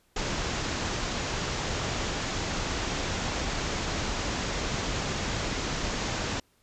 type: low-pass noise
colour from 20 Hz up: pink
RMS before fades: -31 dBFS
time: 0.16-6.4 s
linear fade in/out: 5 ms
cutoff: 7400 Hz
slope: 96 dB/octave
effects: pink hiss -67 dBFS RMS until 6.62 s + resampled to 32000 Hz